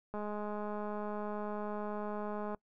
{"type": "click train", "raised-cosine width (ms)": 1, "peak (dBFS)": -27, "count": 504, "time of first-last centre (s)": [0.14, 2.547], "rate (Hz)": 209, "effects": ["noise-tail reverb RT60 0.1 s tail -23 dB re dry"]}